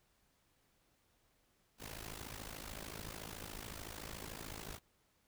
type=noise with amplitude modulation; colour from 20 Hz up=pink; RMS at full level=-44 dBFS; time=1.78-4.8 s; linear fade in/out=50 ms; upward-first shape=sine; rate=53.7 Hz; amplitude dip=85%; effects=pink hiss -75 dBFS RMS until 5.27 s